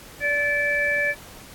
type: harmonic tone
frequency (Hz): 580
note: D5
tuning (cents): -22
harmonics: 1 / 3 / 4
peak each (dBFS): -27 / -22 / -25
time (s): 0.2-1.15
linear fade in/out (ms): 50
effects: pink hiss -44 dBFS RMS until 1.54 s + AAC 64 kbps